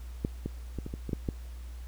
clicks, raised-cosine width 3 ms, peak -15 / -19 / -22 / -24 / -24 / -22 / -16 / -17 dBFS, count 8, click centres 0.249 / 0.46 / 0.787 / 0.864 / 0.939 / 1.093 / 1.132 / 1.288 s, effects added 60 Hz sine -39 dBFS peak until 1.87 s + pink hiss -57 dBFS RMS until 1.87 s

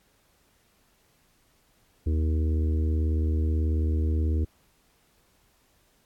harmonic tone, 78.4 Hz, D#2, 14 cents sharp, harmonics 1 / 3 / 4 / 5 / 6, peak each -22 / -36 / -35 / -40 / -43 dBFS, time 2.06-4.45 s, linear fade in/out 10 ms, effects pink hiss -65 dBFS RMS until 6.05 s + AAC 64 kbps

